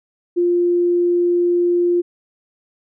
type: tone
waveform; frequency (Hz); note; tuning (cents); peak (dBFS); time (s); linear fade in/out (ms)
sine; 350; F4; +4; -13; 0.36-2.02; 20
effects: none